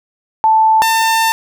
sine / sawtooth tone pair in turn, 880 / 897.5 Hz, A5 / A5, 0 / +34 cents, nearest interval unison, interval 34 cents, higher second, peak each -7 dBFS, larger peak neither, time 0.44-0.82 / 0.82-1.32 s, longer second, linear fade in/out 0 ms, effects none

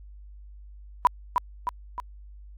sine tone with echo, 987.8 Hz, B5, in tune, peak -13 dBFS, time 1.05-1.07 s, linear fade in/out 0 ms, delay 310 ms, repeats 3, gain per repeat -5 dB, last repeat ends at 2 s, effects added 50 Hz sine -43 dBFS peak until 2.57 s + AAC 48 kbps

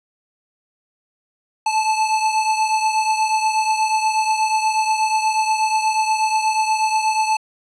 square beating tone pair, 870 / 878.3 Hz, A5 / A5, -20 / -3 cents, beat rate 8.3 Hz, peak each -18 / -24 dBFS, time 1.66-7.37 s, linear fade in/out 5 ms, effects resampled to 22050 Hz + 9-bit

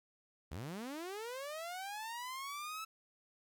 sawtooth linear sweep, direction up, 64 to 1318.5 Hz, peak -38 dBFS, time 0.51-2.85 s, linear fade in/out 10 ms, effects 12-bit

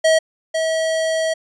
square tone pair in turn, 640 / 643.5 Hz, D#5 / E5, +49 / -42 cents, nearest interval unison, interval 9 cents, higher second, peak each -12 / -18 dBFS, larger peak first, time 0.04-0.19 / 0.54-1.34 s, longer second, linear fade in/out 10 ms, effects resampled to 22050 Hz

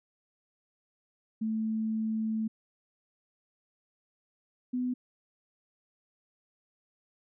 sine tone pair in turn, 220 / 250 Hz, A3 / B3, 0 / +21 cents, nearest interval major second, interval 221 cents, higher second, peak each -28 dBFS, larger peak neither, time 1.41-2.48 / 4.73-4.94 s, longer first, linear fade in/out 10 ms, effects none

